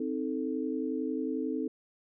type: chord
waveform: sine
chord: A diminished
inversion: first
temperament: equal with one note detuned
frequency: 261.6 / 312.7 / 440 Hz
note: C4 / Eb4 / A4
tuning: 0 / +9 / 0 cents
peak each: -33 / -34 / -36 dBFS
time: 0-1.68 s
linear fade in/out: 5 ms
effects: none